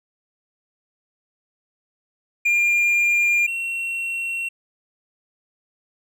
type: tone pair in turn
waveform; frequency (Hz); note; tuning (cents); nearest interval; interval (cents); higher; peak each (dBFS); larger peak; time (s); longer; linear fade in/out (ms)
triangle; 2403 / 2726; D7 / F7; +39 / -43; major second; 218; second; -14 / -22; first; 2.45-3.47 / 3.47-4.49; neither; 10
effects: none